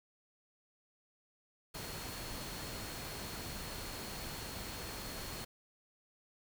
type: tone in noise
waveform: sine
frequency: 4312 Hz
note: C#8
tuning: 49 cents flat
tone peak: -52 dBFS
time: 1.74-5.45 s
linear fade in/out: 10 ms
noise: pink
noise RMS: -44 dBFS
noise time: 1.74-5.45 s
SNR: -11 dB
effects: none